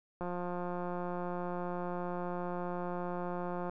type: click train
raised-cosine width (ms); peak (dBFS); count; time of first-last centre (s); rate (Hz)
1; -25; 618; 0.21-3.696; 177
effects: none